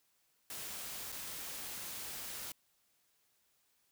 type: noise with dropouts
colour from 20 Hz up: white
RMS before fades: -44 dBFS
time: 0.5-2.52 s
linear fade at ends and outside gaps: 2 ms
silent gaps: 1.12-1.124 s
effects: white hiss -75 dBFS RMS until 3.91 s